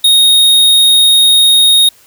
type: tone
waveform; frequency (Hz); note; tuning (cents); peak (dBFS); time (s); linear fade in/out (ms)
square; 3729; A#7; 0; -5; 0.04-1.89; 5
effects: white hiss -45 dBFS RMS until 2.06 s